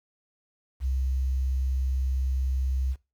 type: tone with quantisation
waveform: sine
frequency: 65.41 Hz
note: C2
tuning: in tune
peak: -24 dBFS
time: 0.8-2.96 s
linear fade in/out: 50 ms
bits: 9
effects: noise-tail reverb RT60 0.3 s tail -21 dB re dry